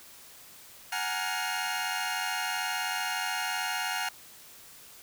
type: tone cluster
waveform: 20% pulse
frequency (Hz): 744 / 837 / 933 / 1409 / 2135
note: F#5 / G#5 / A#5 / F6 / C7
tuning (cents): +9 / +13 / +1 / +15 / +34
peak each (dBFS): -30 / -31 / -33 / -30 / -36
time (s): 0.92-4.09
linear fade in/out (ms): 5
effects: white hiss -51 dBFS RMS until 5.02 s

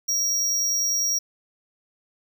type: tone with amplitude modulation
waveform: square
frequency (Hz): 5660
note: F8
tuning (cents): +22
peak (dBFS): -20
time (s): 0.08-1.19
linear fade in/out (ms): 10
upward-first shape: sine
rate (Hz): 130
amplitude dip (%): 30
effects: none

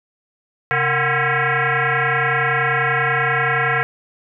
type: tone with frequency modulation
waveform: sine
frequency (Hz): 133.8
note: C3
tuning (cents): +39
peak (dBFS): -15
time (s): 0.71-3.83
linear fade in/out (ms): 0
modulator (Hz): 298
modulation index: 7
effects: none

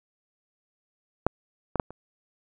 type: clicks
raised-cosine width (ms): 1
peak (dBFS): -6 / -13 / -7 / -27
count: 4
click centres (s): 1.266 / 1.757 / 1.798 / 1.906
effects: none

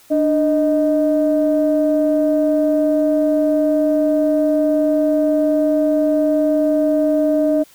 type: tone pair together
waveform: sine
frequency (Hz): 296.6 / 622.3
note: D4 / D#5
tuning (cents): +17 / 0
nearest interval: octave + minor second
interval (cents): 1283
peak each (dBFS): -15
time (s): 0.1-7.64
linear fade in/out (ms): 20
effects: tanh soft clip ceiling -6 dBFS + white hiss -49 dBFS RMS until 7.74 s

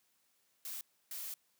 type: noise bursts at uneven times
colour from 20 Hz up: blue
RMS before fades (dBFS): -43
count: 2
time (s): 0.65-0.81 / 1.11-1.34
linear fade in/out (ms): 2
effects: white hiss -75 dBFS RMS until 1.59 s + high-pass 100 Hz 12 dB/octave

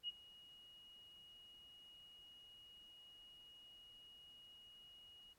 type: tone with ADSR envelope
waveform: sine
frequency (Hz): 2888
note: F#7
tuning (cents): -43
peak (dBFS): -39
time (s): 0.03-5.34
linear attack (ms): 54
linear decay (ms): 24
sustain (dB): -20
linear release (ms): 17
effects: pink hiss -75 dBFS RMS until 5.38 s + AAC 64 kbps

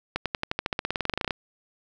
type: accelerating click train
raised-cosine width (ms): 0.3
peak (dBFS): -10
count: 21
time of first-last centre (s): 0.16-1.308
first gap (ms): 97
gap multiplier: 0.94
effects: none

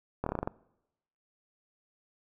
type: slowing click train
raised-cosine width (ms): 1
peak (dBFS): -17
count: 8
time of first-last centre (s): 0.24-0.475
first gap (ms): 24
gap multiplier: 1.11
effects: noise-tail reverb RT60 0.9 s tail -23 dB re dry

